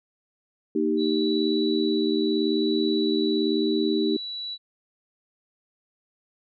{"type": "chord", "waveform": "sine", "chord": "Eb major", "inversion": "second", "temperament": "equal", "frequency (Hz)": [233.1, 311.1, 392], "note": ["Bb3", "Eb4", "G4"], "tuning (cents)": [0, 0, 0], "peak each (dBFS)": [-27, -24, -25], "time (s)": [0.75, 4.17], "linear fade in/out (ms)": 5}
{"type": "tone with tremolo", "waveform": "sine", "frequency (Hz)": 3934, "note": "B7", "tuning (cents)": -7, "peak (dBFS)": -30, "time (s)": [0.97, 4.58], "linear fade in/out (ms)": 50, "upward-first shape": "sine", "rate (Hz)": 0.61, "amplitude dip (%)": 25}
{"effects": []}